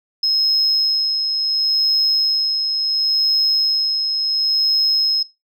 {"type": "tone with tremolo", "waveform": "sine", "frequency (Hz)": 5150, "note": "E8", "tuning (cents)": -41, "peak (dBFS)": -11, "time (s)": [0.23, 5.23], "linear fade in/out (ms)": 5, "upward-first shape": "sine", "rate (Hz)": 0.71, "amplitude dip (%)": 45, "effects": ["noise-tail reverb RT60 0.2 s tail -18 dB re dry", "tanh soft clip ceiling -10 dBFS"]}